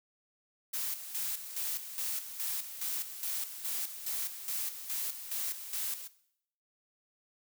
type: noise with tremolo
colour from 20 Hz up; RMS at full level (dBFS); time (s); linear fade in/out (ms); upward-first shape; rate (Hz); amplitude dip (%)
blue; -35; 0.73-6.08; 10; square; 2.4; 65
effects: noise-tail reverb RT60 0.7 s tail -17 dB re dry